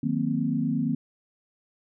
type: chord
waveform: sine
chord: C half-diminished seventh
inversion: first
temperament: equal with one note detuned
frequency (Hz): 155.56 / 183.3 / 233.1 / 261.6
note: Eb3 / Gb3 / Bb3 / C4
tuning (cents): 0 / -16 / 0 / 0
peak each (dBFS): -29 / -33 / -27 / -28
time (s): 0.03-0.95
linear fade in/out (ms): 5
effects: none